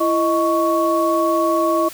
sine tone cluster, 335.1 / 625 / 1114 Hz, E4 / D#5 / C#6, +29 / +8 / +8 cents, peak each -19 dBFS, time 0-1.89 s, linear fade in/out 10 ms, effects white hiss -37 dBFS RMS until 1.93 s

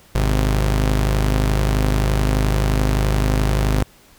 sawtooth tone pair together, 51.59 / 130 Hz, G#1 / C3, -11 / -11 cents, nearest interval octave + major third, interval 1600 cents, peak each -12 / -19 dBFS, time 0.15-3.83 s, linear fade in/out 0 ms, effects pink hiss -50 dBFS RMS until 4.18 s

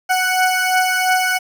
20% pulse beating tone pair, 740 / 742.9 Hz, F#5 / F#5, 0 / +7 cents, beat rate 2.9 Hz, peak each -11 / -15 dBFS, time 0.09-1.39 s, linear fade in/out 20 ms, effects 8-bit

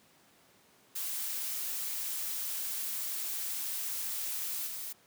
blue noise with level steps, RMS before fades -36 / -40 dBFS, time 0.95-4.93 s, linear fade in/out 10 ms, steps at 4.66 s, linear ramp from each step 20 ms, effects pink hiss -63 dBFS RMS until 5.06 s + high-pass 150 Hz 12 dB/octave

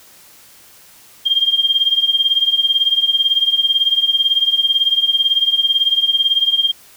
sine tone with tremolo, 3205 Hz, G7, 38 cents sharp, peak -8 dBFS, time 1.25-6.72 s, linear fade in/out 20 ms, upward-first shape triangle, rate 18 Hz, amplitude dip 90%, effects white hiss -45 dBFS RMS until 6.96 s

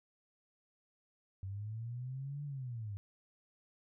sine linear two-way sweep, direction up then down, 94.2 to 146.83 to 96.9 Hz, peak -39 dBFS, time 1.43-2.97 s, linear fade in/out 0 ms, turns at 2.44 s, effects none

